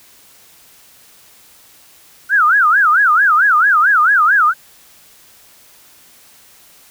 sine tone with vibrato, 1422 Hz, F6, 31 cents sharp, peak -8 dBFS, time 2.29-4.54 s, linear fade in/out 50 ms, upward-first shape sine, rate 4.5 Hz, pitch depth 290 cents each way, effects white hiss -46 dBFS RMS until 6.9 s

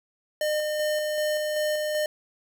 square tone with tremolo, 607 Hz, D#5, 43 cents flat, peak -24 dBFS, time 0.41-2.06 s, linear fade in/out 2 ms, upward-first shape square, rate 2.6 Hz, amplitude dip 25%, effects none

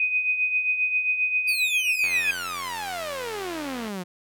sine tone with tremolo, 2500 Hz, D#7, 8 cents sharp, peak -18 dBFS, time 0-2.31 s, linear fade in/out 2 ms, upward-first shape triangle, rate 7.5 Hz, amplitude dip 65%
sawtooth exponential sweep, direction down, 4792 to 174 Hz, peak -26 dBFS, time 1.47-4.04 s, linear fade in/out 20 ms
click train, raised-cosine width 0.3 ms, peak -21 dBFS, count 165, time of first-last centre 2.04-3.881 s, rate 89.1 Hz
effects none

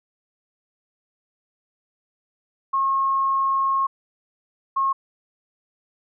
sine tone bursts at uneven times, 1083 Hz, C#6, 41 cents flat, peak -18 dBFS, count 2, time 2.73-3.87 / 4.76-4.93 s, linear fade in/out 10 ms, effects none

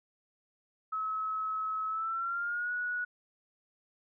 sine tone with pitch glide, 1289 to 1463.7 Hz, E6 to F#6, -39 to -19 cents, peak -31 dBFS, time 0.92-3.05 s, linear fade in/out 10 ms, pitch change +220 cents, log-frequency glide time 1.87-2.72 s, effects none

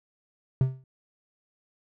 triangle tone with exponential decay, 130.81 Hz, C3, in tune, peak -14 dBFS, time 0.61-0.84 s, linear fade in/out 2 ms, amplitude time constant 48 ms, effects none

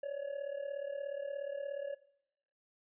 triangle tone with amplitude modulation, 564 Hz, C#5, 30 cents sharp, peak -32 dBFS, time 0.03-1.95 s, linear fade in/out 5 ms, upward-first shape sine, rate 36.9 Hz, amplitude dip 75%, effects noise-tail reverb RT60 0.7 s tail -18 dB re dry + resampled to 8000 Hz

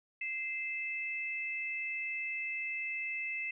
sine tone pair together, 2083 / 2624 Hz, C7 / E7, -8 / -9 cents, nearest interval major third, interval 399 cents, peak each -38 / -37 dBFS, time 0.21-3.51 s, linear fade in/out 5 ms, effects none

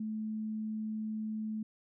sine tone, 216.9 Hz, A3, 25 cents flat, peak -34 dBFS, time 0-1.63 s, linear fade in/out 5 ms, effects none

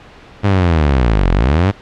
sawtooth linear two-way sweep, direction down then up, 103.83 to 41.2 to 103.83 Hz, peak -6 dBFS, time 0.43-1.72 s, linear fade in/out 20 ms, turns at 1.31 s, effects pink hiss -39 dBFS RMS until 1.81 s + low-pass 3000 Hz 12 dB/octave

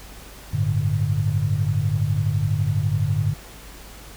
sine chord, G suspended second, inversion none, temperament equal, 98 / 110 / 146.83 Hz, G2 / A2 / D3, 0 / 0 / 0 cents, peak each -23 dBFS, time 0.53-3.34 s, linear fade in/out 10 ms, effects added 50 Hz sine -43 dBFS peak until 4.16 s + pink hiss -43 dBFS RMS until 4.16 s

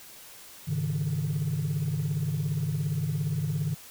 sine chord, Ab suspended fourth, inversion none, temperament just, 103.83 / 138.43 / 155.74 Hz, Ab2 / Db3 / Eb3, 0 / -2 / +2 cents, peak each -32 / -29 / -27 dBFS, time 0.67-3.75 s, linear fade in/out 20 ms, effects tanh soft clip ceiling -22 dBFS + white hiss -48 dBFS RMS until 3.9 s

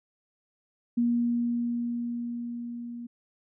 sine tone with level ramp, 237.8 Hz, A#3, 35 cents sharp, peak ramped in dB -21 to -36 dBFS, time 0.97-3.07 s, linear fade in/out 10 ms, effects none

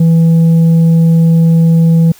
triangle tone with tanh clipping, 164.81 Hz, E3, in tune, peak -5 dBFS, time 0-2.12 s, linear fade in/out 5 ms, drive 8 dB, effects white hiss -41 dBFS RMS until 2.19 s

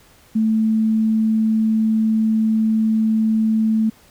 sine tone, 220 Hz, A3, in tune, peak -14 dBFS, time 0.35-3.9 s, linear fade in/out 10 ms, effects pink hiss -51 dBFS RMS until 4.1 s

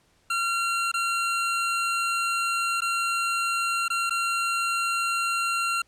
25% pulse tone with dropouts, 1373 Hz, F6, 30 cents flat, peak -20 dBFS, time 0.3-5.82 s, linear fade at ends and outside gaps 5 ms, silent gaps 0.917-0.939 / 2.807-2.818 / 3.882-3.901 / 4.097-4.106 s, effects pink hiss -64 dBFS RMS until 5.87 s + low-pass 10000 Hz 12 dB/octave

